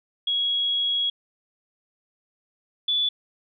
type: tone pair in turn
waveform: sine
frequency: 3322 / 3458 Hz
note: G#7 / A7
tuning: 0 / -31 cents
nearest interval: minor second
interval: 69 cents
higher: second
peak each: -21 / -20 dBFS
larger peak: second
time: 0.27-1.1 / 2.88-3.09 s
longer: first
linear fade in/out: 5 ms
effects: none